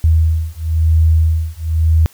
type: beating tone pair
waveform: sine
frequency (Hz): 79.8 / 80.79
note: D#2 / E2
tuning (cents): +44 / -34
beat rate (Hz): 0.99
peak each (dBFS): -13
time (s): 0.04-2.06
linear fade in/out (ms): 0
effects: white hiss -46 dBFS RMS until 2.13 s